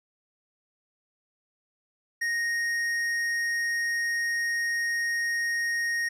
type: tone with tanh clipping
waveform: sine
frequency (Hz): 1864.7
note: A#6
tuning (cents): 0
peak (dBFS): -27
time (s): 2.21-6.09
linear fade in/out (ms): 10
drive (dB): 11
effects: none